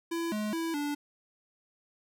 square tone with pitch steps, 335 / 211.8 / 329.7 / 290.9 Hz, E4 / G#3 / E4 / D4, +28 / +34 / 0 / -16 cents, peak -31 dBFS, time 0.11-0.95 s, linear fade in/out 10 ms, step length 210 ms, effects none

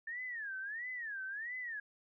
sine tone with vibrato, 1760 Hz, A6, in tune, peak -39 dBFS, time 0.07-1.8 s, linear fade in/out 5 ms, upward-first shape sine, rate 1.5 Hz, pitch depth 240 cents each way, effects none

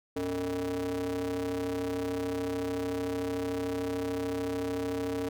square ring-modulated tone, 87.31 Hz, F2, in tune, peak -28 dBFS, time 0.16-5.29 s, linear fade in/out 5 ms, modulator 366 Hz, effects none

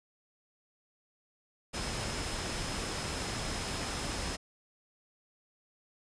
sine tone in noise, 5140 Hz, E8, 45 cents flat, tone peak -46 dBFS, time 1.73-4.37 s, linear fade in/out 20 ms, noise pink, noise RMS -36 dBFS, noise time 1.73-4.37 s, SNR -13 dB, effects resampled to 22050 Hz

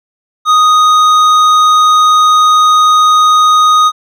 sine tone with hard clipping, 1244.5 Hz, D#6, in tune, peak -6 dBFS, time 0.45-3.92 s, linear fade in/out 50 ms, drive 9 dB, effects none

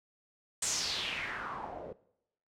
white noise with low-pass filter sweep, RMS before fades -37 dBFS, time 0.62-1.93 s, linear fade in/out 5 ms, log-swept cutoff 8100 to 470 Hz, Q 3.7, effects noise-tail reverb RT60 0.8 s tail -20 dB re dry

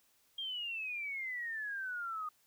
sine exponential sweep, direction down, 3237 to 1225 Hz, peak -37 dBFS, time 0.38-2.29 s, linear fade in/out 5 ms, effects white hiss -71 dBFS RMS until 2.46 s

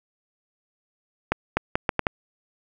accelerating click train, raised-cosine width 0.5 ms, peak -5 dBFS, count 6, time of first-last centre 1.32-2.068 s, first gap 250 ms, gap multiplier 0.74, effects none

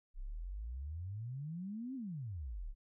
sine exponential two-way sweep, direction up then down, 30.23 to 273.3 to 30.23 Hz, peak -40 dBFS, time 0.14-2.75 s, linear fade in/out 50 ms, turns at 1.95 s, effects none

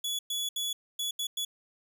sawtooth tone bursts at uneven times, 3400 Hz, G#7, 40 cents sharp, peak -27 dBFS, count 6, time 0.04-0.19 / 0.3-0.49 / 0.56-0.73 / 0.99-1.11 / 1.19-1.27 / 1.37-1.45 s, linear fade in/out 5 ms, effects none

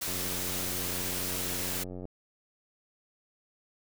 white noise, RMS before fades -34 dBFS, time 0.01-1.84 s, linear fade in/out 10 ms
click train, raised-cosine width 2 ms, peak -28 dBFS, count 180, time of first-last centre 0.08-2.054 s, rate 90.7 Hz
effects none

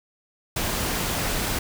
pink noise, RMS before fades -26 dBFS, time 0.56-1.59 s, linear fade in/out 5 ms, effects none

